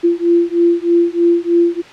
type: beating tone pair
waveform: sine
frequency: 341.1 / 344.3 Hz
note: F4 / F4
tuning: -41 / -25 cents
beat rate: 3.2 Hz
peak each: -13 dBFS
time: 0.03-1.82 s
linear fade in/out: 20 ms
effects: white hiss -37 dBFS RMS until 1.92 s + low-pass 3000 Hz 12 dB/octave